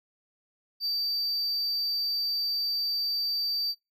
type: tone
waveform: triangle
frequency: 4642 Hz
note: D8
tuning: 21 cents flat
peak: -25 dBFS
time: 0.8-3.75 s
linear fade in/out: 50 ms
effects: noise-tail reverb RT60 0.2 s tail -19 dB re dry